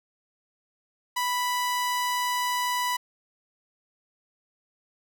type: tone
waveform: sawtooth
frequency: 987.8 Hz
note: B5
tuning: in tune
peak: -21 dBFS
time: 1.16-2.97 s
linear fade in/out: 10 ms
effects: none